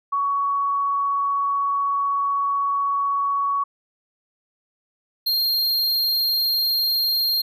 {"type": "tone pair in turn", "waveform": ["sine", "square"], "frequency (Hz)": [1121, 4208], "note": ["C#6", "C8"], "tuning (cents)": [19, 9], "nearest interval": "octave + major seventh", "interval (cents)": 2290, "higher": "second", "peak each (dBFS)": -19, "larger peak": "neither", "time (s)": [[0.12, 3.64], [5.26, 7.42]], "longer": "first", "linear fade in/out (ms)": 10, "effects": []}